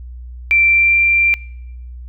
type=tone with pitch glide; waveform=sine; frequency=2349 to 2364 Hz; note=D7 to D7; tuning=0 to +11 cents; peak=-9 dBFS; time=0.51-1.34 s; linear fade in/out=0 ms; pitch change=+11 cents; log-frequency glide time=0.65-0.97 s; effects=noise-tail reverb RT60 0.9 s tail -25 dB re dry + added 61 Hz sine -29 dBFS peak until 2.08 s